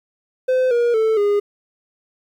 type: tone with pitch steps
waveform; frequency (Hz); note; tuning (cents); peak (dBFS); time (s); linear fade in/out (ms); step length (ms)
triangle; 513 / 475.9 / 441.5 / 409.5; C5 / A#4 / A4 / G#4; -34 / +36 / +6 / -24; -12; 0.48-1.4; 10; 230
effects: 9-bit